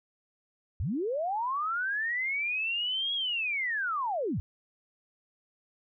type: linear two-way sweep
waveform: sine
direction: up then down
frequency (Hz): 62.2 to 3337 to 62.2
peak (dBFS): -28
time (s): 0.8-4.4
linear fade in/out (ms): 0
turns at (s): 3.14
effects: none